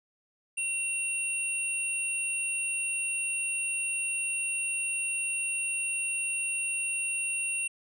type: tone pair together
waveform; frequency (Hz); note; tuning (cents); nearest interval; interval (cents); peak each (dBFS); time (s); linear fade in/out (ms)
sine; 2732 / 9173; F7 / D9; -39 / -42; octave + major sixth; 2097; -30 / -31; 0.57-7.68; 10
effects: tanh soft clip ceiling -21 dBFS